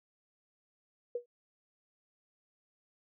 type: tone with exponential decay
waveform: sine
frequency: 482.7 Hz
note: B4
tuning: 40 cents flat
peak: -29 dBFS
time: 1.15-1.26 s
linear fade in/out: 5 ms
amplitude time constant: 22 ms
effects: none